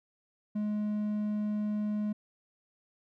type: tone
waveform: triangle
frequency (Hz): 210.2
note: G#3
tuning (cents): +21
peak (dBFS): -27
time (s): 0.55-2.13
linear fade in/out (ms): 10
effects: none